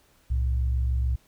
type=tone pair together; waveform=sine; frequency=65.41 / 112.3 Hz; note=C2 / A2; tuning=0 / +36 cents; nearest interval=major sixth; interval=936 cents; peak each=-22 / -32 dBFS; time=0.3-1.16 s; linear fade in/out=10 ms; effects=pink hiss -62 dBFS RMS until 1.27 s